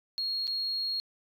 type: tone with dropouts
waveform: triangle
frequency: 4286 Hz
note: C8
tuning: 41 cents sharp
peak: -26 dBFS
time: 0.18-1 s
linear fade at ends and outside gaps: 0 ms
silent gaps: 0.47-0.477 s
effects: tanh soft clip ceiling -27 dBFS